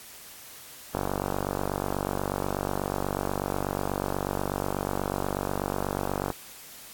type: click train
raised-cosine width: 1 ms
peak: -13 dBFS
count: 259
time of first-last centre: 0.95-6.303 s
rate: 48.2 Hz
effects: white hiss -46 dBFS RMS until 6.93 s + AAC 64 kbps